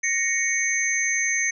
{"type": "tone cluster", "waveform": "sine", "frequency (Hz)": [1869, 2220, 6240], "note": ["A#6", "C#7", "G8"], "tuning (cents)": [4, 2, -9], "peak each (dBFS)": -25, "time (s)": [0.03, 1.51], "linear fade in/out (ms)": 10, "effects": []}